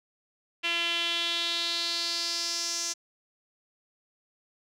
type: tone with band-pass filter sweep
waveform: sawtooth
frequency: 340 Hz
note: F4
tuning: 46 cents flat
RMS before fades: -30 dBFS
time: 0.63-2.94 s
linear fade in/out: 20 ms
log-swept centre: 2800 to 6000 Hz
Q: 4.3
effects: none